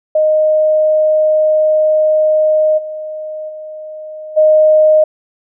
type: tone with level steps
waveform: sine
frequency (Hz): 619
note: D#5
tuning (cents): -9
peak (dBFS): -8 / -21 / -25 / -5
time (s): 0.15-5.04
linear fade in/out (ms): 5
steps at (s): 2.77 / 3.48 / 4.36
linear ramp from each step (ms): 20
effects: none